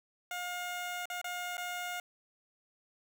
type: tone with dropouts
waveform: 15% pulse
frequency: 713 Hz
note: F5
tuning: 36 cents sharp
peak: -30 dBFS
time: 0.31-2 s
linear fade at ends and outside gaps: 2 ms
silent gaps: 1.056-1.1 / 1.215-1.243 / 1.57-1.579 s
effects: none